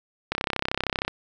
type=click train; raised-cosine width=0.3 ms; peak=-8 dBFS; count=26; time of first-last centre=0.32-1.08 s; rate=32.9 Hz; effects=none